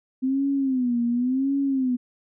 sine tone with vibrato, 256.5 Hz, C4, 34 cents flat, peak -20 dBFS, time 0.22-1.97 s, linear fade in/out 20 ms, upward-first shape sine, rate 0.92 Hz, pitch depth 140 cents each way, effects none

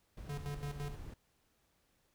brown noise, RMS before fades -47 dBFS, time 0.17-1.14 s, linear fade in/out 5 ms
square tone with tremolo, 144.1 Hz, D3, 33 cents flat, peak -39 dBFS, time 0.29-0.96 s, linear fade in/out 5 ms, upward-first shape square, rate 5.9 Hz, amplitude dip 70%
effects pink hiss -75 dBFS RMS until 2.14 s

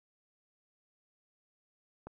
click, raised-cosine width 1 ms, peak -30 dBFS, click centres 2.07 s, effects none

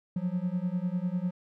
triangle beating tone pair, 174.9 / 184.9 Hz, F3 / F#3, +3 / -1 cents, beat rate 10 Hz, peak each -29 dBFS, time 0.16-1.31 s, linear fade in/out 5 ms, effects none

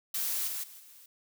blue noise with level steps, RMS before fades -32 / -36 / -50 / -54 dBFS, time 0.14-1.06 s, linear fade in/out 5 ms, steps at 0.47 / 0.63 / 0.79 s, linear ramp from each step 10 ms, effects none

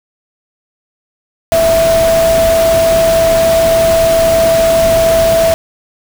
sine tone in noise, 659.3 Hz, E5, in tune, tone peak -7 dBFS, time 1.52-5.54 s, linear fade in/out 0 ms, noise pink, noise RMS -18 dBFS, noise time 1.52-5.54 s, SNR +8 dB, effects none

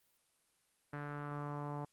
sawtooth tone with low-pass filter sweep, 145.8 Hz, D3, 12 cents flat, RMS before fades -42 dBFS, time 0.93-1.85 s, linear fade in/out 5 ms, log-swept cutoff 1600 to 910 Hz, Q 2.9, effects white hiss -75 dBFS RMS until 1.92 s + Opus 32 kbps

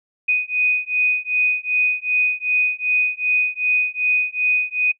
sine beating tone pair, 2489 / 2491.6 Hz, D#7 / D#7, 0 / +2 cents, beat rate 2.6 Hz, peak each -20 dBFS, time 0.28-4.92 s, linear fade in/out 10 ms, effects noise-tail reverb RT60 0.1 s tail -21 dB re dry

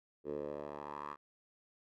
10% pulse tone with band-pass filter sweep, 73.2 Hz, D2, 5 cents flat, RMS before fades -43 dBFS, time 0.24-1.17 s, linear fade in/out 50 ms, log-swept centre 410 to 1200 Hz, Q 3.5, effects none

